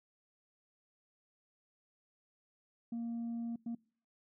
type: tone bursts at uneven times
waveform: sine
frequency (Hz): 233.1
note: A#3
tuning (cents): 0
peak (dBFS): -34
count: 2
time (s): 2.92-3.56 / 3.66-3.75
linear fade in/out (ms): 5
effects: noise-tail reverb RT60 0.5 s tail -26 dB re dry + tanh soft clip ceiling -35 dBFS